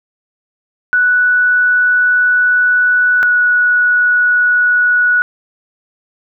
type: tone pair in turn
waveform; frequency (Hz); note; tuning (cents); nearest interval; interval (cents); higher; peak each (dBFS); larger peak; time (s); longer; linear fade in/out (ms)
sine; 1479 / 1467.1; F#6 / F#6; -1 / -15; unison; 14; first; -8; neither; 0.93-3.23 / 3.23-5.22; first; 0
effects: none